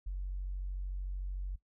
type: tone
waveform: sine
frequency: 46.7 Hz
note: F#1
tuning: 17 cents sharp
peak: -34 dBFS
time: 0.06-1.56 s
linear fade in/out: 10 ms
effects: noise-tail reverb RT60 0.1 s tail -18 dB re dry + tanh soft clip ceiling -30 dBFS